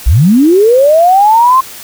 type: linear sweep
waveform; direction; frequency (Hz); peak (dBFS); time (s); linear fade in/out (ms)
sine; up; 46.43 to 1069; -3; 0.06-1.61; 10
effects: white hiss -29 dBFS RMS until 1.83 s